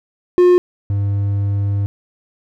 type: tone pair in turn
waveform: triangle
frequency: 357.9 / 100.43 Hz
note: F4 / G2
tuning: +42 / +42 cents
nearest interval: octave + minor seventh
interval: 2200 cents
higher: first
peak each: -5 / -13 dBFS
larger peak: first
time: 0.38-0.58 / 0.9-1.86 s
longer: second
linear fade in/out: 0 ms
effects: none